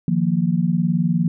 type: chord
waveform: sine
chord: Eb suspended second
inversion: none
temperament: just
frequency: 155.56 / 175.01 / 233.3 Hz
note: Eb3 / F3 / Bb3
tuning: 0 / +4 / +2 cents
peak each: -22 / -18 / -23 dBFS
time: 0.08-1.28 s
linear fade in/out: 2 ms
effects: none